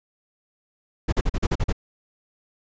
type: noise bursts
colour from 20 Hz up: brown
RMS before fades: -20 dBFS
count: 8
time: 1.08-1.727 s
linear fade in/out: 10 ms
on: 45 ms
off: 41 ms
effects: resampled to 16000 Hz